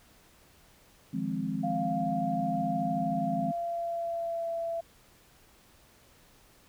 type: chord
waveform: sine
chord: F minor seventh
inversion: third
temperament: equal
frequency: 155.56 / 174.61 / 207.7 / 261.6 Hz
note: Eb3 / F3 / Ab3 / C4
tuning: 0 / 0 / 0 / 0 cents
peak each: -38 / -35 / -34 / -34 dBFS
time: 1.13-3.52 s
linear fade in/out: 10 ms
type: tone with pitch glide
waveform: sine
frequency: 698.5 to 670 Hz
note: F5 to E5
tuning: 0 to +28 cents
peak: -30 dBFS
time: 1.63-4.81 s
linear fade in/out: 10 ms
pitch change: -72 cents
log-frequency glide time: 2.92-4.48 s
effects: pink hiss -60 dBFS RMS until 6.68 s